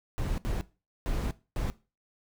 brown noise bursts at uneven times, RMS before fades -30 dBFS, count 4, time 0.18-0.38 / 0.45-0.61 / 1.06-1.31 / 1.56-1.7 s, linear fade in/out 0 ms, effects noise-tail reverb RT60 0.3 s tail -18 dB re dry

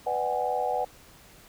sine chord, G# half-diminished seventh, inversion first, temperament just, 498.4 / 598 / 747.5 / 830.6 Hz, B4 / D5 / F#5 / G#5, +16 / +31 / +17 / 0 cents, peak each -31 / -33 / -28 / -32 dBFS, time 0.06-0.85 s, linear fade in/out 10 ms, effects pink hiss -53 dBFS RMS until 1.48 s

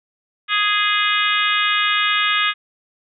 harmonic tone with a mistuned harmonic, 415.3 Hz, G#4, in tune, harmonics 3 / 4 / 5 / 6 / 7 / 8 / 9, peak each -21 / -22 / -23 / -24 / -24 / -25 / -26 dBFS, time 0.48-2.54 s, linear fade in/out 50 ms, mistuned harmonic 9, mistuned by -33 cents, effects none

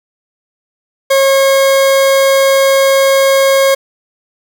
40% pulse tone, 543 Hz, C#5, 36 cents flat, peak -6 dBFS, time 1.1-3.75 s, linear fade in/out 10 ms, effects 7-bit

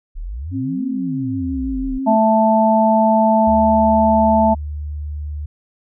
sine exponential two-way sweep, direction up then down, 32.36 to 246.9 to 32.36 Hz, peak -24 dBFS, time 0.15-1.99 s, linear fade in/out 20 ms, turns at 0.86 s
sine tone with vibrato, 264.8 Hz, C4, 21 cents sharp, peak -20 dBFS, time 0.51-2.18 s, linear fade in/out 50 ms, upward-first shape sine, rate 6.1 Hz, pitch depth 24 cents each way
harmonic tone, 220 Hz, A3, in tune, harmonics 1 / 3 / 4, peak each -15 / -15 / -15 dBFS, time 2.06-4.55 s, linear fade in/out 20 ms
sine tone, 74.3 Hz, D2, 21 cents sharp, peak -23 dBFS, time 3.47-5.46 s, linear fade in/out 5 ms
effects none

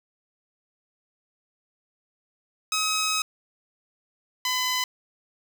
10% pulse tone pair in turn, 1273 / 1009.2 Hz, D#6 / B5, +39 / +37 cents, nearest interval major third, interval 402 cents, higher first, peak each -15 dBFS, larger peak neither, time 2.72-3.22 / 4.45-4.84 s, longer first, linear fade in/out 2 ms, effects none

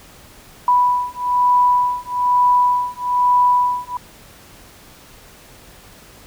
sine beating tone pair, 986 / 987.1 Hz, B5 / B5, -3 / -1 cents, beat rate 1.1 Hz, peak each -16 / -16 dBFS, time 0.68-3.97 s, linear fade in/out 2 ms, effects pink hiss -44 dBFS RMS until 6.26 s

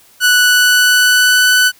sawtooth tone with pitch glide, 1480 to 1496.3 Hz, F#6 to F#6, 0 to +19 cents, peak -4 dBFS, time 0.2-1.72 s, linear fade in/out 50 ms, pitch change +19 cents, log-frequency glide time 0.41-1.53 s, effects white hiss -47 dBFS RMS until 1.79 s

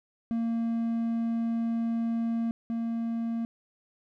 triangle tone pair in turn, 230 / 230 Hz, A#3 / A#3, -23 / -23 cents, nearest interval unison, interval 0 cents, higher neither, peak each -24 / -26 dBFS, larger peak first, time 0.31-2.51 / 2.7-3.45 s, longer first, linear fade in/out 0 ms, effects none

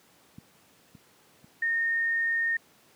clicks, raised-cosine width 5 ms, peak -27 / -32 / -36 dBFS, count 3, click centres 0.384 / 0.951 / 1.444 s
sine tone, 1837 Hz, A#6, 26 cents flat, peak -24 dBFS, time 1.62-2.57 s, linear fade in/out 5 ms
effects pink hiss -60 dBFS RMS until 2.95 s + high-pass 150 Hz 12 dB/octave

